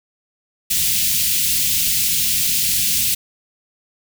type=band-stop noise; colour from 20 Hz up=white; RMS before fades=-18 dBFS; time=0.7-3.15 s; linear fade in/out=10 ms; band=220 to 2500 Hz; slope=24 dB/octave; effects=none